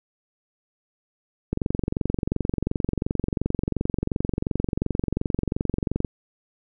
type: click train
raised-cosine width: 3 ms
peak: -10 dBFS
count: 104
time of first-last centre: 1.53-6.048 s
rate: 22.8 Hz
effects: none